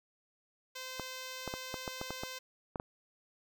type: tone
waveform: 5% pulse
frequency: 516 Hz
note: C5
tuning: 24 cents flat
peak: -30 dBFS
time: 0.75-2.39 s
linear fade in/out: 10 ms
type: clicks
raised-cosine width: 1 ms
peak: -23 dBFS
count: 10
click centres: 0.997 / 1.477 / 1.539 / 1.742 / 1.878 / 2.014 / 2.106 / 2.235 / 2.758 / 2.799 s
effects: none